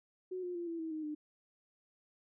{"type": "tone with pitch steps", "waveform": "sine", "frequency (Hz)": [368.8, 356.6, 344.9, 333.5, 322.5, 311.9, 301.6], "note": ["F#4", "F4", "F4", "E4", "E4", "D#4", "D4"], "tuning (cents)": [-6, 36, -22, 20, -38, 4, 46], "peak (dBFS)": -37, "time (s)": [0.31, 1.15], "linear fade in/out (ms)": 10, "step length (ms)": 120, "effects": []}